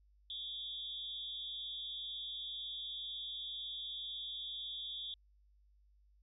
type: tone with amplitude modulation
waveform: sine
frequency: 3463 Hz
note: A7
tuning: 28 cents flat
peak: -37 dBFS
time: 0.3-5.14 s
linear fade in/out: 2 ms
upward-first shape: sine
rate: 258 Hz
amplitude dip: 95%
effects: added 50 Hz sine -65 dBFS peak until 6.22 s